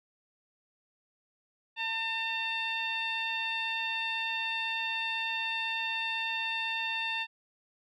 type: tone with low-pass filter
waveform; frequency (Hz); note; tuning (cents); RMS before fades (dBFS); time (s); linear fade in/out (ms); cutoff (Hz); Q
15% pulse; 902; A5; +43; -33; 1.76-7.27; 50; 3200; 3.2
effects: none